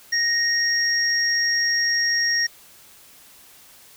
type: tone pair together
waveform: sine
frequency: 1864.7 / 5588 Hz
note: A#6 / F8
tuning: 0 / 0 cents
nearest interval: octave + perfect fifth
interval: 1900 cents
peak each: -21 dBFS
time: 0.12-2.47 s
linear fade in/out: 10 ms
effects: white hiss -49 dBFS RMS until 3.96 s